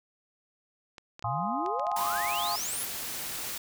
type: clicks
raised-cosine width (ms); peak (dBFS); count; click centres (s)
0.2; -27; 8; 0.982 / 1.194 / 1.225 / 1.662 / 1.796 / 1.868 / 1.916 / 2.057
type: exponential sweep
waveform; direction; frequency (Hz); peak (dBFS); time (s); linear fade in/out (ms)
sine; up; 105.6 to 11810; -33; 1.24-2.85; 0
type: chord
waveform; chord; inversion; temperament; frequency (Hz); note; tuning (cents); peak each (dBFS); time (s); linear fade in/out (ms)
sine; F minor seventh; none; equal; 698.5 / 830.6 / 1046.5 / 1244.5; F5 / Ab5 / C6 / Eb6; 0 / 0 / 0 / 0; -35 / -33 / -34 / -36; 1.24-2.56; 5
type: noise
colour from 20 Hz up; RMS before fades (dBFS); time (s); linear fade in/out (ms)
white; -36; 1.96-3.58; 5
effects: none